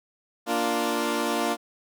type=chord; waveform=15% pulse; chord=Bb major; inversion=none; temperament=equal; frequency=233.1 / 293.7 / 349.2 Hz; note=Bb3 / D4 / F4; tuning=0 / 0 / 0 cents; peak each=-22 dBFS; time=0.46-1.57 s; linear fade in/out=50 ms; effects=none